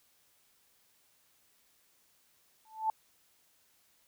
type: tone with exponential growth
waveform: sine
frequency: 878 Hz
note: A5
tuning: 4 cents flat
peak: -24 dBFS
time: 2.65-2.9 s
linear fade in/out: 2 ms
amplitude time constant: 54 ms
effects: white hiss -69 dBFS RMS until 4.07 s